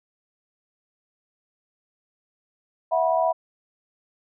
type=tone cluster; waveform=sine; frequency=656 / 732 / 977 Hz; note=E5 / F#5 / B5; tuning=-9 / -19 / -19 cents; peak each=-21 / -24 / -25 dBFS; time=2.91-3.33 s; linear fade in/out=20 ms; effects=none